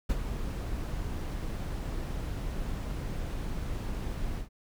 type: noise with ADSR envelope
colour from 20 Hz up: brown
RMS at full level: -26 dBFS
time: 0.09-4.49 s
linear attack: 12 ms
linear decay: 46 ms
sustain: -8 dB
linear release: 120 ms
effects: none